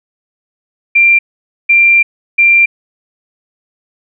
sine tone bursts at uneven times, 2373 Hz, D7, 17 cents sharp, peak -4 dBFS, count 3, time 0.95-1.19 / 1.69-2.03 / 2.38-2.66 s, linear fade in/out 10 ms, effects none

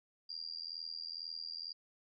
sine tone with amplitude modulation, 4780 Hz, D8, 30 cents sharp, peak -37 dBFS, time 0.29-1.73 s, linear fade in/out 10 ms, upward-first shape sine, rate 82.1 Hz, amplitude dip 100%, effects none

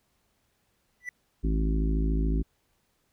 triangle tone with exponential growth, 1975.5 Hz, B6, in tune, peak -27 dBFS, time 1-1.09 s, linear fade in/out 2 ms, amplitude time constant 18 ms
harmonic tone, 53.8 Hz, A1, 38 cents flat, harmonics 1 / 3 / 4 / 5 / 6 / 7, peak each -24 / -32 / -38 / -33 / -40 / -39 dBFS, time 1.43-2.43 s, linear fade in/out 20 ms
effects pink hiss -72 dBFS RMS until 3.12 s

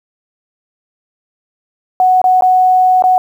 sine tone with dropouts, 740 Hz, F#5, in tune, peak -6 dBFS, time 2-3.18 s, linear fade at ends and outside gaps 1 ms, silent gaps 2.216-2.241 / 2.409-2.422 / 3.023-3.039 s, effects 7-bit

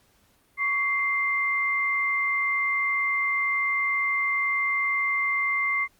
sine tone pair together, 1121.9 / 2093 Hz, C#6 / C7, +20 / 0 cents, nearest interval major seventh, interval 1080 cents, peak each -29 / -23 dBFS, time 0.57-5.88 s, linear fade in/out 50 ms, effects pink hiss -63 dBFS RMS until 5.99 s + Opus 48 kbps

